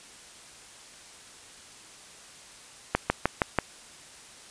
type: slowing click train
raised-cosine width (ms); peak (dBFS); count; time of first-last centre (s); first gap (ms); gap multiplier
0.5; -6; 5; 2.95-3.587; 150; 1.04
effects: white hiss -49 dBFS RMS until 4.5 s + resampled to 22050 Hz